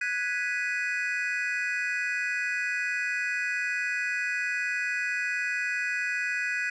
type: chord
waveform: triangle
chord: G# minor seventh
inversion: third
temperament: equal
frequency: 1480 / 1661.2 / 1975.5 / 2489 Hz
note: F#6 / G#6 / B6 / D#7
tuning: 0 / 0 / 0 / 0 cents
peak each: -31 dBFS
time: 0.01-6.7 s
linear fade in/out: 5 ms
effects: resampled to 22050 Hz